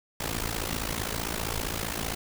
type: noise with amplitude modulation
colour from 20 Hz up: pink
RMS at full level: -28 dBFS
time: 0.2-2.15 s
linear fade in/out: 5 ms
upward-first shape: sine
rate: 55.3 Hz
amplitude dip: 85%
effects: none